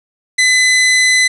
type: tone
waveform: sawtooth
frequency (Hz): 2015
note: B6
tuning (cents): +34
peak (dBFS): -5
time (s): 0.38-1.28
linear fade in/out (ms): 10
effects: resampled to 24000 Hz + 7-bit